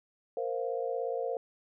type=chord; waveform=sine; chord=Bb suspended second; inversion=none; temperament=equal; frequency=466.2 / 523.3 / 698.5 Hz; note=Bb4 / C5 / F5; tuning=0 / 0 / 0 cents; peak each=-34 / -34 / -38 dBFS; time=0.37-1.37 s; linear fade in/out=2 ms; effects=none